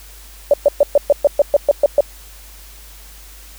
sine tone bursts, 576 Hz, D5, 34 cents flat, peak -6 dBFS, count 11, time 0.51-2.007 s, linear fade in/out 2 ms, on 27 ms, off 120 ms, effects added 50 Hz sine -39 dBFS peak until 3.58 s + white hiss -42 dBFS RMS until 3.58 s

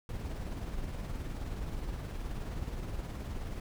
brown noise with tremolo, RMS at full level -36 dBFS, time 0.09-3.6 s, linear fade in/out 2 ms, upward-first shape triangle, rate 19 Hz, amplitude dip 45%, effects none

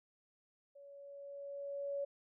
sine tone with level ramp, 563 Hz, C#5, 27 cents sharp, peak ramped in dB -54 to -35 dBFS, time 0.75-2.05 s, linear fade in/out 10 ms, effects none

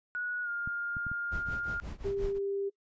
sine tone with pitch glide, 1461 to 1409.6 Hz, F#6 to F6, -22 to +16 cents, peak -32 dBFS, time 0.15-1.8 s, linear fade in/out 0 ms, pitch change -62 cents, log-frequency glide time 0.43-0.49 s
clicks, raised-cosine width 5 ms, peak -29 dBFS, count 5, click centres 0.675 / 0.968 / 1.067 / 1.116 / 1.488 s
brown noise with tremolo, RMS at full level -36 dBFS, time 1.31-2.39 s, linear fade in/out 20 ms, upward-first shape triangle, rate 5.6 Hz, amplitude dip 95%
sine tone, 396.8 Hz, G4, 21 cents sharp, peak -30 dBFS, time 2.04-2.7 s, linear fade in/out 20 ms
effects noise-tail reverb RT60 0.1 s tail -23 dB re dry + resampled to 16000 Hz

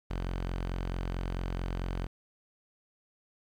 sawtooth tone, 44.53 Hz, F1, 34 cents sharp, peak -28 dBFS, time 0.1-2.07 s, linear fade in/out 10 ms, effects low-pass 4000 Hz 12 dB/octave + 10-bit

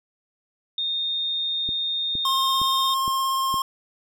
sine tone, 3667 Hz, A#7, 29 cents flat, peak -23 dBFS, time 0.78-2.94 s, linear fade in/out 2 ms
click train, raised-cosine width 3 ms, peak -22 dBFS, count 5, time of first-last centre 1.69-3.542 s, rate 2.16 Hz
square tone with vibrato, 1067 Hz, C6, 34 cents sharp, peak -22 dBFS, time 2.25-3.62 s, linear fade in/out 2 ms, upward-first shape triangle, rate 17 Hz, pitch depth 15 cents each way
effects none

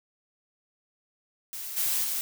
blue noise with level steps, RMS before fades -37 / -27 / -30 dBFS, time 1.53-2.21 s, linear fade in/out 0 ms, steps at 1.76 / 2.03 s, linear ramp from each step 20 ms, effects none

